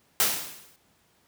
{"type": "noise with exponential decay", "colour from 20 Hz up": "white", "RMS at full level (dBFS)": -20, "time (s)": [0.2, 0.76], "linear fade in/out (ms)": 0, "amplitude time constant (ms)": 120, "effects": ["pink hiss -65 dBFS RMS until 1.27 s", "high-pass 80 Hz 12 dB/octave"]}